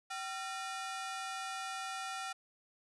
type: ring-modulated tone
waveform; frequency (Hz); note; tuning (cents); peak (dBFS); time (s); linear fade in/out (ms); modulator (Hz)
sawtooth; 1069; C6; +37; -32; 0.1-2.33; 10; 300
effects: resampled to 24000 Hz